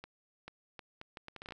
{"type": "accelerating click train", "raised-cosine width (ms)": 0.3, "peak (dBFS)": -29, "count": 12, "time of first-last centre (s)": [0.04, 1.522], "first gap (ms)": 440, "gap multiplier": 0.71, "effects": []}